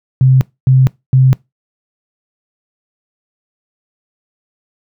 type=tone bursts; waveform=sine; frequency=130.81 Hz; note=C3; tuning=in tune; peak=-4 dBFS; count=3; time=0.21-1.33 s; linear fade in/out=0 ms; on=200 ms; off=260 ms; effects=noise-tail reverb RT60 0.2 s tail -23 dB re dry + high-pass 80 Hz 12 dB/octave